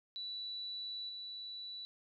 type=tone with level steps; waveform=sine; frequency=3951 Hz; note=B7; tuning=in tune; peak=-40 / -43 dBFS; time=0.16-1.85 s; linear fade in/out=0 ms; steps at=1.09 s; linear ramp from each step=2 ms; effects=none